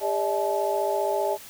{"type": "tone cluster", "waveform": "sine", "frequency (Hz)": [402.3, 586, 641, 861], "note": ["G4", "D5", "E5", "A5"], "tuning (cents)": [45, -4, -49, -38], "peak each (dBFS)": -28, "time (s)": [0, 1.38], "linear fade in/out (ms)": 50, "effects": ["white hiss -44 dBFS RMS until 1.49 s"]}